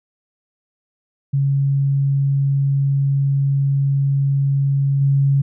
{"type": "tone with level steps", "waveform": "sine", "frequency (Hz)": 138.59, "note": "C#3", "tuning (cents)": 0, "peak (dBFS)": [-14, -12], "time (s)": [1.33, 5.42], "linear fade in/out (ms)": 10, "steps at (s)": 5.01, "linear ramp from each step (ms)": 5, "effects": []}